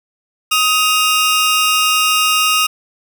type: tone pair together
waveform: sawtooth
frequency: 1257.2 / 2794 Hz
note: D#6 / F7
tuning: +18 / 0 cents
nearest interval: octave + major second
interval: 1382 cents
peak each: -11 dBFS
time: 0.51-2.67 s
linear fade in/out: 10 ms
effects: none